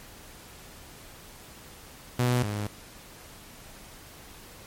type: tone pair in turn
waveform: sawtooth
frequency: 123.47 / 104.12 Hz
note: B2 / G#2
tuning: 0 / +5 cents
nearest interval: minor third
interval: 295 cents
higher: first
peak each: -18 / -25 dBFS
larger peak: first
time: 2.19-2.43 / 2.43-2.67 s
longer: neither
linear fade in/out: 5 ms
effects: pink hiss -48 dBFS RMS until 4.66 s + MP3 64 kbps